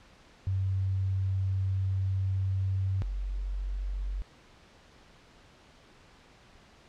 sine tone pair in turn, 95.6 / 47.14 Hz, G2 / F#1, -43 / +33 cents, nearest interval octave, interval 1224 cents, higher first, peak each -26 / -30 dBFS, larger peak first, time 0.47-3.02 / 3.02-4.22 s, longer first, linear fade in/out 0 ms, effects pink hiss -57 dBFS RMS until 6.88 s + low-pass 5000 Hz 12 dB/octave

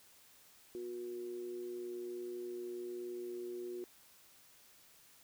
sine tone with amplitude modulation, 361.1 Hz, F#4, 42 cents flat, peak -38 dBFS, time 0.75-3.84 s, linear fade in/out 0 ms, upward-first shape sine, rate 119 Hz, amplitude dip 50%, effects white hiss -63 dBFS RMS until 5.23 s

